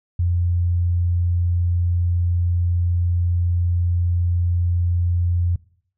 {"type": "tone", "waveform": "sine", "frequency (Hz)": 87.31, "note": "F2", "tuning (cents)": 0, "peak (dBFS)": -16, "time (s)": [0.19, 5.56], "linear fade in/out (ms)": 5, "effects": ["noise-tail reverb RT60 0.6 s tail -22 dB re dry"]}